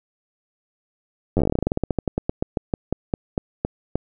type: slowing click train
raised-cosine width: 2 ms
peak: -7 dBFS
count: 30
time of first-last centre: 1.37-3.956 s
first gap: 10 ms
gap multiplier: 1.13
effects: none